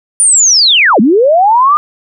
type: linear two-way sweep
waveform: sine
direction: down then up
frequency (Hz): 9480 to 194.2 to 1229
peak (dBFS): -4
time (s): 0.2-1.77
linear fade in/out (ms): 0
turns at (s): 1
effects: none